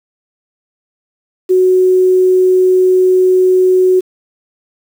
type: tone with quantisation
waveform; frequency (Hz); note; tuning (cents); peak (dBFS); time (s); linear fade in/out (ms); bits
sine; 370; F#4; 0; -6; 1.49-4.01; 20; 6
effects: none